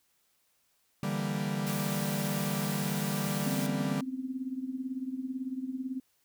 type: chord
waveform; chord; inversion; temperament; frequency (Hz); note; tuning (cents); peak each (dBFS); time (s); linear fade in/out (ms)
45% pulse; E half-diminished seventh; third; equal; 146.83 / 164.81 / 196 / 233.1; D3 / E3 / G3 / Bb3; 0 / 0 / 0 / 0; -35 / -39 / -33 / -39; 1.03-4.01; 2
type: high-pass noise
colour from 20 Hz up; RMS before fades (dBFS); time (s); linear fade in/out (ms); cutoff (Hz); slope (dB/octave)
white; -40; 1.66-3.67; 10; 510; 24
type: tone with tremolo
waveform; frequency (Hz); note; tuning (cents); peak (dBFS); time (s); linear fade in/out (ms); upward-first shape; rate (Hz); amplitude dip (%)
sine; 260.1; C4; -10; -29; 3.46-6; 2; triangle; 18; 85
effects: white hiss -72 dBFS RMS until 6.24 s